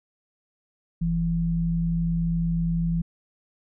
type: tone pair together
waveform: sine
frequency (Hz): 44.11 / 167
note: F1 / E3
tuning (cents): +18 / +23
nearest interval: octave + major seventh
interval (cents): 2305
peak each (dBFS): -29 / -22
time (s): 1.01-3.02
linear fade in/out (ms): 10
effects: none